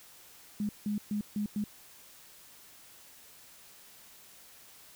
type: tone bursts at uneven times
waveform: sine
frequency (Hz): 207.9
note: G#3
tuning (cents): +2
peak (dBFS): -29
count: 5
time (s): 0.6-0.69 / 0.86-0.98 / 1.11-1.21 / 1.36-1.46 / 1.56-1.64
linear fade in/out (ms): 2
effects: white hiss -55 dBFS RMS until 4.95 s